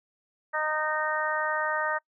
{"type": "harmonic tone", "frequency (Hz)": 308.2, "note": "D#4", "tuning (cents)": -16, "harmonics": [2, 3, 4, 5, 6], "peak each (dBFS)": [-32, -32, -32, -32, -32], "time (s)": [0.53, 1.99], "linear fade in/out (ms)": 20, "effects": ["noise-tail reverb RT60 0.1 s tail -25 dB re dry"]}